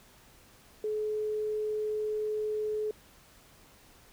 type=tone; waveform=sine; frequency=427.2 Hz; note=G#4; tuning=49 cents sharp; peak=-29 dBFS; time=0.84-2.91 s; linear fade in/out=2 ms; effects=pink hiss -58 dBFS RMS until 4.12 s